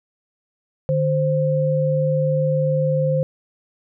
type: tone pair together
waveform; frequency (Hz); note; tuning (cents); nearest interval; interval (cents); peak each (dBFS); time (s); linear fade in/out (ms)
sine; 150.45 / 523.3; D3 / C5; +42 / 0; octave + minor seventh; 2158; -19; 0.89-3.23; 0
effects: none